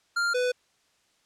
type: tone pair in turn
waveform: square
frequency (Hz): 1396.9 / 497.2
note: F6 / B4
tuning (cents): 0 / +12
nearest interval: octave + tritone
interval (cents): 1788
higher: first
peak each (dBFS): -24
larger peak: neither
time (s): 0.16-0.34 / 0.34-0.52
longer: neither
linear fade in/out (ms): 10
effects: white hiss -67 dBFS RMS until 1.25 s + low-pass 7000 Hz 12 dB/octave